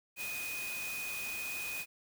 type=tone in noise; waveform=sine; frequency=2489 Hz; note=D#7; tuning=in tune; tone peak=-38 dBFS; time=0.16-1.86 s; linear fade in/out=50 ms; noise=white; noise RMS=-43 dBFS; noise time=0.16-1.86 s; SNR=+2 dB; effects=none